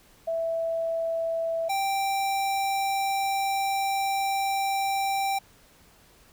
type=tone pair in turn; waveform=sine / square; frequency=659.3 / 784 Hz; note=E5 / G5; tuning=0 / 0 cents; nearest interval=minor third; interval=300 cents; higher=second; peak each=-25 dBFS; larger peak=neither; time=0.27-1.69 / 1.69-5.39 s; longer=second; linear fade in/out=10 ms; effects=pink hiss -57 dBFS RMS until 6.32 s